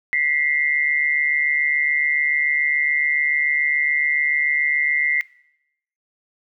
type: tone pair together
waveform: sine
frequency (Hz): 1961 / 2108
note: B6 / C7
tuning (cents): -13 / +12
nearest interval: minor second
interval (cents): 125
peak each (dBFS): -20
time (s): 0.13-5.21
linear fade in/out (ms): 0
effects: noise-tail reverb RT60 0.8 s tail -20 dB re dry

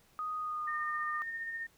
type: tone with pitch glide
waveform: sine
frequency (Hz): 1244.5 to 1211.9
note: D#6 to D#6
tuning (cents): 0 to -46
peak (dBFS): -34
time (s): 0.19-1.22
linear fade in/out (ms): 0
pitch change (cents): -46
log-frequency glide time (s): 0.38-0.76
type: tone with tremolo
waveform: sine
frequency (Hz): 1830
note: A#6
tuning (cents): -32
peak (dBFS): -35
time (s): 0.67-1.67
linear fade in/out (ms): 10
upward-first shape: sine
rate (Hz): 15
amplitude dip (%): 35
effects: pink hiss -66 dBFS RMS until 1.77 s

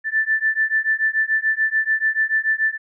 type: beating tone pair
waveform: sine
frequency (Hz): 1760 / 1766.9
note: A6 / A6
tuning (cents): 0 / +7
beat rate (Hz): 6.9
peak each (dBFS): -20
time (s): 0.04-2.78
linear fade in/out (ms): 50
effects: none

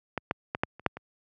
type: clicks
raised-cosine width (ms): 0.5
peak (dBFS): -14 / -11 / -14 / -9 / -30 / -7 / -24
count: 7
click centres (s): 0.177 / 0.311 / 0.549 / 0.635 / 0.796 / 0.863 / 0.97
effects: high-pass 80 Hz 12 dB/octave

